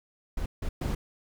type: noise bursts at uneven times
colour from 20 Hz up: brown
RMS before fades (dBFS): -30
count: 3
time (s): 0.37-0.46 / 0.62-0.69 / 0.81-0.95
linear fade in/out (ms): 5
effects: none

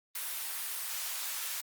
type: high-pass noise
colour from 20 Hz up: white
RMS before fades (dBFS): -37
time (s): 0.15-1.61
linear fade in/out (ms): 5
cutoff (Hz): 950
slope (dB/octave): 12
effects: Opus 32 kbps

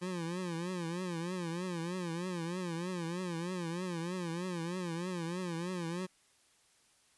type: tone with vibrato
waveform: 25% pulse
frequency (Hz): 174.61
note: F3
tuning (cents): 0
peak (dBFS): -32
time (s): 0.01-6.07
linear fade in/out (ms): 20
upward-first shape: triangle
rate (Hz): 3.2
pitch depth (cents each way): 130
effects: white hiss -68 dBFS RMS until 7.17 s + resampled to 24000 Hz

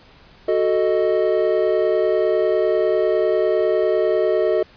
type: chord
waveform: triangle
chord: D# diminished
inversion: first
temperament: equal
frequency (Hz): 370 / 440 / 622.3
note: F#4 / A4 / D#5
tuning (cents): 0 / 0 / 0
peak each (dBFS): -18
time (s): 0.48-4.63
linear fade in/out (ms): 5
effects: pink hiss -49 dBFS RMS until 4.76 s + resampled to 11025 Hz

